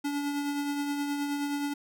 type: tone with tremolo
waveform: square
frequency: 287 Hz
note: D4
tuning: 40 cents flat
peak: -28 dBFS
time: 0.04-1.74 s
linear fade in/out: 10 ms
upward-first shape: triangle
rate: 9.5 Hz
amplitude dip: 40%
effects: none